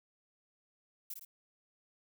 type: noise with echo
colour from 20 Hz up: violet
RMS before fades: -42 dBFS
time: 1.1-1.14 s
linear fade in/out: 5 ms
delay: 55 ms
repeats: 2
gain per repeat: -5 dB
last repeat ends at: 1.25 s
effects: none